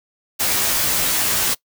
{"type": "noise with comb filter", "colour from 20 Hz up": "white", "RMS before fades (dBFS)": -19, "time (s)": [0.39, 1.55], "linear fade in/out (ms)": 20, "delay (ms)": 14, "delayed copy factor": -0.85, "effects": ["noise-tail reverb RT60 0.1 s tail -22 dB re dry"]}